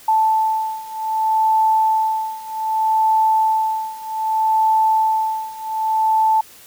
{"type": "beating tone pair", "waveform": "sine", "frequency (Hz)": [878, 878.64], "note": ["A5", "A5"], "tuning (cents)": [-4, -3], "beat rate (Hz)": 0.64, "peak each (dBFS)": [-19, -17], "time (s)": [0.08, 6.41], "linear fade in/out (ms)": 5, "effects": ["white hiss -44 dBFS RMS until 6.66 s"]}